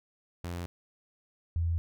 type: tone pair in turn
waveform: sawtooth / sine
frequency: 87 / 83.87 Hz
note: F2 / E2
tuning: -6 / +30 cents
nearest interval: minor second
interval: 64 cents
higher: first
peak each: -31 / -26 dBFS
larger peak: second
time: 0.44-0.66 / 1.56-1.78 s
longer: neither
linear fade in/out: 0 ms
effects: none